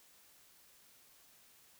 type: silence
effects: white hiss -64 dBFS RMS until 1.79 s